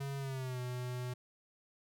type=tone with pitch glide; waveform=square; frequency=138.4 to 124.73 Hz; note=C#3 to B2; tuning=-2 to +18 cents; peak=-38 dBFS; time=0-1.14 s; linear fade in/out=10 ms; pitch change=-180 cents; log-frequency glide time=0.18-0.6 s; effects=none